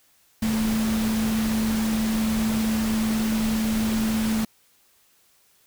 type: tone in noise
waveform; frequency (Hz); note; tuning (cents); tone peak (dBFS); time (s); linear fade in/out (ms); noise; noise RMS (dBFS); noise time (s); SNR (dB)
sine; 220; A3; 0; -21; 0.42-4.45; 5; pink; -31; 0.42-4.45; +7
effects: white hiss -61 dBFS RMS until 5.66 s